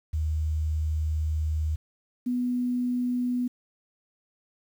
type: tone pair in turn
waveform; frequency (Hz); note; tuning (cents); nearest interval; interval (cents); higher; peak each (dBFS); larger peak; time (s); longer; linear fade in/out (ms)
sine; 77.78 / 246.9; D#2 / B3; 0 / 0; octave + minor sixth; 2000; second; -24; neither; 0.13-1.76 / 2.26-3.48; first; 10
effects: 9-bit